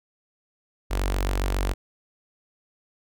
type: tone with notch filter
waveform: sawtooth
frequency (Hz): 47.28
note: F#1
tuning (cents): +38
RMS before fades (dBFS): -25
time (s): 0.9-1.74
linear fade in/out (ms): 20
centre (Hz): 150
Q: 0.68
effects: none